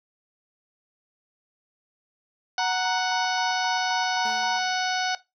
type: harmonic tone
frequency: 740 Hz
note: F#5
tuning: in tune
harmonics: 1 / 2 / 3 / 4 / 5 / 6 / 7 / 8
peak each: -26 / -29 / -35 / -35 / -36 / -34 / -35 / -37 dBFS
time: 2.58-5.15 s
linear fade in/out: 2 ms
type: tone with tremolo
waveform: sine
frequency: 937 Hz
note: A#5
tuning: 9 cents sharp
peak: -27 dBFS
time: 2.59-4.59 s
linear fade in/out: 5 ms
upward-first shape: square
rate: 3.8 Hz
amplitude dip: 50%
type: tone with exponential decay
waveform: 20% pulse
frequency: 220 Hz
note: A3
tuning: in tune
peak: -33 dBFS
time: 4.25-5.08 s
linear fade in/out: 2 ms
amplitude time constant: 180 ms
effects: noise-tail reverb RT60 0.2 s tail -17 dB re dry